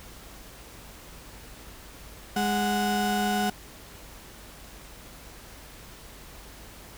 35% pulse tone pair together, 206.3 / 737 Hz, G#3 / F#5, -11 / -7 cents, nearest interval octave + minor seventh, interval 2204 cents, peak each -25 dBFS, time 2.36-3.5 s, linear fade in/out 5 ms, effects added 50 Hz sine -50 dBFS peak until 6.97 s + pink hiss -47 dBFS RMS until 6.97 s

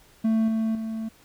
triangle tone with level steps, 222.2 Hz, A3, 17 cents sharp, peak -17 / -20 / -26 dBFS, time 0.24-1.09 s, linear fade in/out 10 ms, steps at 0.48 / 0.75 s, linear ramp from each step 2 ms, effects pink hiss -56 dBFS RMS until 1.24 s

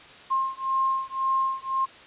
sine beating tone pair, 1063 / 1064.9 Hz, C6 / C6, +27 / +30 cents, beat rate 1.9 Hz, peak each -26 dBFS, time 0.3-1.86 s, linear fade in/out 20 ms, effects white hiss -47 dBFS RMS until 2.06 s + resampled to 8000 Hz

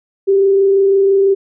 sine tone with frequency modulation, 392 Hz, G4, in tune, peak -8 dBFS, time 0.27-1.35 s, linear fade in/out 20 ms, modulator 26 Hz, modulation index 0.23, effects none

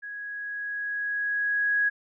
sine tone with level ramp, 1661.2 Hz, G#6, in tune, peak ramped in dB -35 to -20 dBFS, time 0.02-1.9 s, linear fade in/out 20 ms, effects none

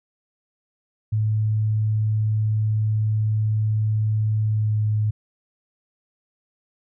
sine tone with pitch glide, 108 to 106.88 Hz, A2 to A2, -32 to -50 cents, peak -18 dBFS, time 1.12-5.11 s, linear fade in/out 10 ms, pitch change -18 cents, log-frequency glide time 4.46-4.79 s, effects none

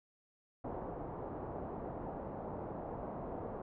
white low-pass noise, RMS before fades -43 dBFS, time 0.64-3.62 s, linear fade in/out 5 ms, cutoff 820 Hz, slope 24 dB/octave, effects none

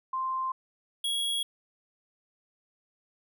sine / square tone pair in turn, 1046 / 3321 Hz, C6 / G#7, -1 / -1 cents, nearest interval octave + minor sixth, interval 2000 cents, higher second, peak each -28 dBFS, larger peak neither, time 0.13-0.52 / 1.04-1.43 s, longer neither, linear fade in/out 5 ms, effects none

